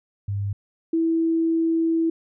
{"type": "tone pair in turn", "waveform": "sine", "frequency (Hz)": [100.4, 327.9], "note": ["G2", "E4"], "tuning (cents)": [42, -9], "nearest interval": "octave + minor sixth", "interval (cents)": 2049, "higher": "second", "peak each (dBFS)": [-23, -18], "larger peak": "second", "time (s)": [[0.28, 0.53], [0.93, 2.1]], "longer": "second", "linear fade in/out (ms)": 5, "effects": []}